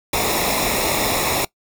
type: noise with comb filter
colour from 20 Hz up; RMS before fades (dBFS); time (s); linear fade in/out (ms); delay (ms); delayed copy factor
pink; -20; 0.13-1.45; 5; 0.65; -0.7
effects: noise-tail reverb RT60 0.1 s tail -21 dB re dry